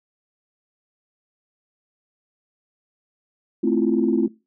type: chord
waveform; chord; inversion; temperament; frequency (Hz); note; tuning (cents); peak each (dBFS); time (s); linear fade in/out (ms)
sine; F major seventh; first; equal; 220 / 261.6 / 329.6 / 349.2; A3 / C4 / E4 / F4; 0 / 0 / 0 / 0; -22; 3.63-4.28; 10
effects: noise-tail reverb RT60 0.3 s tail -23 dB re dry + tanh soft clip ceiling -7 dBFS